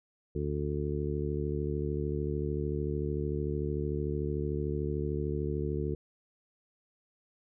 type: harmonic tone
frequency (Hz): 73.4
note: D2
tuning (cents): 0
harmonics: 1 / 2 / 3 / 4 / 5 / 6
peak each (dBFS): -35 / -35 / -41 / -40 / -36 / -38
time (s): 0.35-5.95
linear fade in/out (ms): 5
effects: none